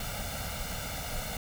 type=noise with comb filter; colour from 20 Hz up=pink; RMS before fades=-36 dBFS; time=0-1.37 s; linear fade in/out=2 ms; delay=1.4 ms; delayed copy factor=+0.8; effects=none